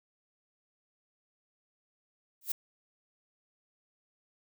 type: noise with exponential growth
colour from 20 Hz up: violet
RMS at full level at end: -26 dBFS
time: 2.41-2.52 s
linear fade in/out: 5 ms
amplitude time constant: 22 ms
effects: none